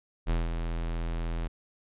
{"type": "tone with ADSR envelope", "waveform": "square", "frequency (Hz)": 41.74, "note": "E1", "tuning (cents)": 22, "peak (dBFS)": -24, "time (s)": [0.26, 1.48], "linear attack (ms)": 39, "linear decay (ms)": 180, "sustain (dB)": -6, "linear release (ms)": 14, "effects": ["resampled to 8000 Hz"]}